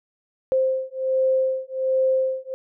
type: beating tone pair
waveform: sine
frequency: 523.3 / 524.6 Hz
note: C5 / C5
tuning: 0 / +4 cents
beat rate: 1.3 Hz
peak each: -22 dBFS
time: 0.52-2.54 s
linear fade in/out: 0 ms
effects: none